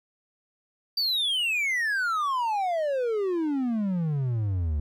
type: exponential sweep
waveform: triangle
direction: down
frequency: 4700 to 71 Hz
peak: -22 dBFS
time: 0.97-4.8 s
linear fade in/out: 5 ms
effects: none